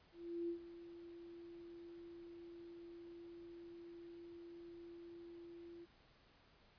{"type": "tone with ADSR envelope", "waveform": "sine", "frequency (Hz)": 341.6, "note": "F4", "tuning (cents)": -38, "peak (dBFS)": -38, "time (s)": [0.12, 5.86], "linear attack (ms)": 370, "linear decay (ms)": 94, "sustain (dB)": -14, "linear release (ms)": 24, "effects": ["pink hiss -69 dBFS RMS until 6.78 s", "resampled to 11025 Hz"]}